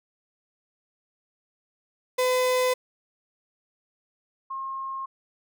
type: tone pair in turn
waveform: 35% pulse / sine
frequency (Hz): 506 / 1072.2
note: B4 / C6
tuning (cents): +42 / +42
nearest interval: octave + minor second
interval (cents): 1300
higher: second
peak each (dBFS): -19 / -30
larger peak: first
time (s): 2.18-2.74 / 4.5-5.06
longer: neither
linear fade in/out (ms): 10
effects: none